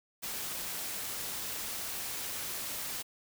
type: noise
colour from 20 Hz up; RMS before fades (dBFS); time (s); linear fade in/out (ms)
white; -38; 0.22-3.03; 20
effects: none